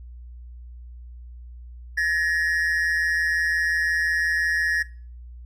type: tone pair together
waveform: triangle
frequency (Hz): 1709 / 1874.7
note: G#6 / A#6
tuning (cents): +49 / +9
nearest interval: major second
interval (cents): 160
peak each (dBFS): -20 / -22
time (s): 1.97-4.83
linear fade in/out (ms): 10
effects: noise-tail reverb RT60 0.4 s tail -21 dB re dry + added 60 Hz sine -38 dBFS peak until 5.45 s